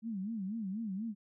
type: tone with vibrato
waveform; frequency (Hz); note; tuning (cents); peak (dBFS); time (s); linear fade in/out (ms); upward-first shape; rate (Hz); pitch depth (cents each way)
sine; 207.7; G#3; 0; -35; 0.02-1.15; 50; sine; 4.1; 190
effects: none